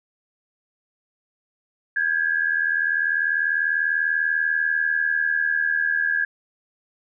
sine tone pair together, 1607 / 1687.2 Hz, G6 / G#6, +43 / +27 cents, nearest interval minor second, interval 84 cents, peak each -22 dBFS, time 1.96-6.25 s, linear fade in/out 5 ms, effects none

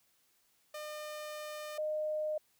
sawtooth / sine tone pair in turn, 605 / 613.4 Hz, D#5 / D#5, -49 / -25 cents, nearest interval unison, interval 24 cents, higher second, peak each -37 / -32 dBFS, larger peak second, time 0.74-1.78 / 1.78-2.38 s, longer first, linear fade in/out 5 ms, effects white hiss -72 dBFS RMS until 2.59 s

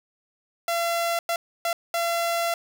sawtooth tone bursts at uneven times, 680 Hz, F5, 46 cents flat, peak -19 dBFS, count 4, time 0.68-1.19 / 1.29-1.36 / 1.65-1.73 / 1.94-2.54 s, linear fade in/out 2 ms, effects none

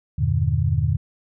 sine chord, E half-diminished seventh, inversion none, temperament just, 82.41 / 98.89 / 118.67 / 148.33 Hz, E2 / G2 / Bb2 / D3, 0 / +16 / +31 / +18 cents, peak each -23 dBFS, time 0.18-0.97 s, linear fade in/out 10 ms, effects none

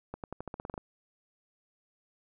accelerating click train, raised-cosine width 1 ms, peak -24 dBFS, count 11, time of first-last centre 0.14-0.778 s, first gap 98 ms, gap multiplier 0.9, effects none

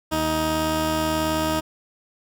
15% pulse tone pair together, 78.6 / 314.4 Hz, D#2 / D#4, +18 / +18 cents, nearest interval 2 octaves, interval 2400 cents, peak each -22 / -16 dBFS, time 0.11-1.61 s, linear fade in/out 20 ms, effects none

